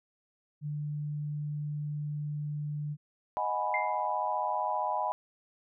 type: tone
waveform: sine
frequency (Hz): 148.3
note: D3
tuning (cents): +17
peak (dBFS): -32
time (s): 0.61-2.97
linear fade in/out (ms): 50
type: chord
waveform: sine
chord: G# minor seventh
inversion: second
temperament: equal with one note detuned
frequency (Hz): 622.3 / 735.3 / 830.6 / 987.8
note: D#5 / F#5 / G#5 / B5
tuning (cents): 0 / -11 / 0 / 0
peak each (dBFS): -36 / -36 / -33 / -32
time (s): 3.37-5.12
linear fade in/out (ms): 0
type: tone with exponential decay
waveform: sine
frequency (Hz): 2093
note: C7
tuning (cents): 0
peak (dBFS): -27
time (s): 3.74-4.07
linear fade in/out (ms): 2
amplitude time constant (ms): 71
effects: none